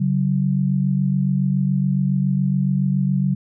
sine tone pair together, 140.8 / 187.95 Hz, C#3 / F#3, +27 / +27 cents, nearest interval perfect fourth, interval 500 cents, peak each -19 dBFS, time 0-3.35 s, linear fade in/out 10 ms, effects none

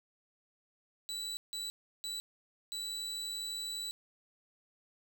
35% pulse tone bursts at uneven times, 3951 Hz, B7, in tune, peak -35 dBFS, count 4, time 1.09-1.37 / 1.53-1.7 / 2.04-2.2 / 2.72-3.91 s, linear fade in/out 0 ms, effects none

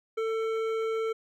sine tone with hard clipping, 446.2 Hz, A4, 24 cents sharp, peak -29 dBFS, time 0.17-1.13 s, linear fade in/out 10 ms, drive 11 dB, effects none

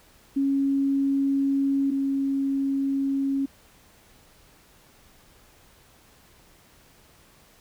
sine tone pair in turn, 275.3 / 273.9 Hz, C#4 / C#4, -12 / -21 cents, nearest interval unison, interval 9 cents, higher first, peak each -20 / -22 dBFS, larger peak first, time 0.36-1.91 / 1.91-3.46 s, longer neither, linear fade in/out 10 ms, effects pink hiss -56 dBFS RMS until 7.6 s

